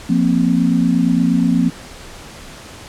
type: chord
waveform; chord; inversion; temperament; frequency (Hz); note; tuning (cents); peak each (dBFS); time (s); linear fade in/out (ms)
sine; F suspended fourth; none; equal; 174.61 / 233.1 / 261.6; F3 / Bb3 / C4; 0 / 0 / 0; -16; 0.09-1.7; 10
effects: pink hiss -36 dBFS RMS until 2.88 s + low-pass 9000 Hz 12 dB/octave